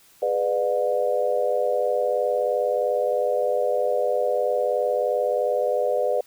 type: chord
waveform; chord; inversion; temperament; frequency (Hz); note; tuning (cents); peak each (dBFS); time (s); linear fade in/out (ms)
sine; G# diminished seventh; none; just; 415.3 / 498.4 / 598 / 717.6; G#4 / B4 / D5 / F5; 0 / +16 / +31 / +47; -29 / -23 / -24 / -29; 0.22-6.21; 5
effects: white hiss -55 dBFS RMS until 6.26 s